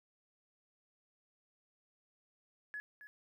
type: tone with echo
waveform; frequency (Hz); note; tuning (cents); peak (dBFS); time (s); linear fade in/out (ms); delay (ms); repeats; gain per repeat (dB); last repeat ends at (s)
sine; 1696; G#6; +36; -40; 2.74-2.8; 0; 270; 1; -11; 3.07
effects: 12-bit